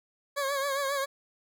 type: tone with vibrato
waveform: 20% pulse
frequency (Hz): 554.4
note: C#5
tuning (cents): 0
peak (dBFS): -23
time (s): 0.36-1.06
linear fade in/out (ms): 20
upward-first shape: triangle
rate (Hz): 7.4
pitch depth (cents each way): 70
effects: none